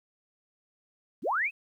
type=linear sweep; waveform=sine; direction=up; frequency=130.81 to 2664 Hz; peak=-25 dBFS; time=1.22-1.51 s; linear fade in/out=50 ms; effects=11-bit